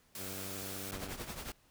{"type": "noise", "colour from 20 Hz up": "white", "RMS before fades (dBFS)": -44, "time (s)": [0.15, 0.91], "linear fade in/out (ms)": 2}
{"type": "tone with pitch glide", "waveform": "10% pulse", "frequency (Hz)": [94.8, 96.46], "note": ["F#2", "G2"], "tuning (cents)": [43, -27], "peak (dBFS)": -36, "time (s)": [0.16, 1.14], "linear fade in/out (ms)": 50, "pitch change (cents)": 30, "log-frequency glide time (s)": [0.31, 0.38]}
{"type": "noise with tremolo", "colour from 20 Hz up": "pink", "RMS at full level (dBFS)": -40, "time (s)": [0.92, 1.52], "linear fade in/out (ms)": 2, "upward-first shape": "triangle", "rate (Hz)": 11, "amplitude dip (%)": 75}
{"effects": ["pink hiss -68 dBFS RMS until 1.7 s"]}